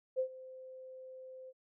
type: tone with ADSR envelope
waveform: sine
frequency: 518 Hz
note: C5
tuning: 17 cents flat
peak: -28 dBFS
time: 0.16-1.53 s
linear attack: 32 ms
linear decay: 87 ms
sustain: -19 dB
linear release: 41 ms
effects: none